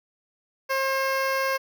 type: tone with notch filter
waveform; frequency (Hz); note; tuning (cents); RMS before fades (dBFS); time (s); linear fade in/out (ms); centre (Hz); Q
15% pulse; 535; C5; +38; -25; 0.69-1.58; 20; 8200; 1.2
effects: none